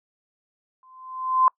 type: tone with exponential growth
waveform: sine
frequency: 1034 Hz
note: C6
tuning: 21 cents flat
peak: -12 dBFS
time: 0.83-1.48 s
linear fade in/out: 1 ms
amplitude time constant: 140 ms
effects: noise-tail reverb RT60 0.1 s tail -25 dB re dry